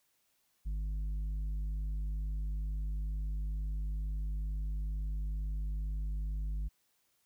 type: tone with tanh clipping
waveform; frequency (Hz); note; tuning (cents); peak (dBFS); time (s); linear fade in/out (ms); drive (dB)
sine; 51.1; G#1; -27; -34; 0.65-6.69; 20; 6
effects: white hiss -75 dBFS RMS until 7.25 s